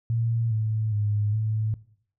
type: tone with pitch steps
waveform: sine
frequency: 115.2 / 109.3 / 104.4 / 108.9 Hz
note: A#2 / A2 / G#2 / A2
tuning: -20 / -11 / +10 / -17 cents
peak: -22 dBFS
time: 0.1-1.74 s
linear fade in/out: 0 ms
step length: 410 ms
effects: noise-tail reverb RT60 0.6 s tail -19 dB re dry